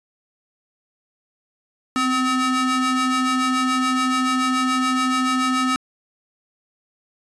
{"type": "ring-modulated tone", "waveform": "40% pulse", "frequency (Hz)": 511, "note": "C5", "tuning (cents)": -41, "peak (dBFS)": -14, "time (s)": [1.96, 5.76], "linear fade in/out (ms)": 0, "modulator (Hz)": 770, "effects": ["resampled to 22050 Hz"]}